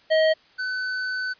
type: tone pair in turn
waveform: square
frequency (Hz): 633 / 1508.9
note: D#5 / F#6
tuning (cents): +30 / +34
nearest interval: octave + minor third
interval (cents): 1504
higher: second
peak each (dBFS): -17 / -26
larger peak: first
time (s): 0.1-0.34 / 0.58-1.34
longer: second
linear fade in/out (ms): 20
effects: white hiss -56 dBFS RMS until 1.39 s + resampled to 11025 Hz